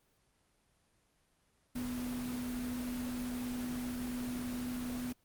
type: tone in noise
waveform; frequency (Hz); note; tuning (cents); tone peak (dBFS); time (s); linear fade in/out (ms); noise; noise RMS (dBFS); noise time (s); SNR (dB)
sine; 246.9; B3; 0; -36; 1.75-5.13; 10; pink; -45; 1.75-5.13; +6
effects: pink hiss -73 dBFS RMS until 5.24 s + Opus 24 kbps